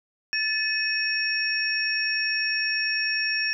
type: tone cluster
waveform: sine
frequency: 1749 / 2550 / 5520 Hz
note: A6 / D#7 / F8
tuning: -11 / +42 / -21 cents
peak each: -27 / -28 / -27 dBFS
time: 0.33-3.53 s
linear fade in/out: 0 ms
effects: none